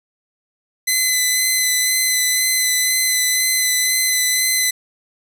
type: tone with vibrato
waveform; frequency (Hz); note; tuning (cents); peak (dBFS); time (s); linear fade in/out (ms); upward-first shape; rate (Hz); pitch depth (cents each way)
10% pulse; 2023; B6; +41; -6; 0.87-4.71; 10; sine; 2; 16
effects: none